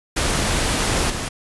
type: noise with level steps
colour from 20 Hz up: pink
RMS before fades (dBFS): -20 / -26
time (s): 0.16-1.29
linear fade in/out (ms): 10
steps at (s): 1.1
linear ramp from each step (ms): 2
effects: resampled to 24000 Hz